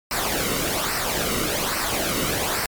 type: noise with flanger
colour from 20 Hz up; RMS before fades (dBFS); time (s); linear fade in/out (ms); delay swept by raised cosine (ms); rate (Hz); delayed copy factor
pink; -24; 0.11-2.66; 2; 0.29 to 1.22; 1.2; -0.6
effects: MP3 96 kbps